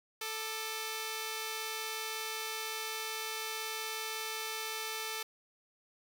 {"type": "tone pair together", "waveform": "5% pulse", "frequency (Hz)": [440.5, 1200], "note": ["A4", "D6"], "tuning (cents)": [2, 37], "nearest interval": "octave + perfect fourth", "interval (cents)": 1735, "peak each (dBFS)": [-26, -31], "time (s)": [0.21, 5.23], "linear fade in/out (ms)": 5, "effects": []}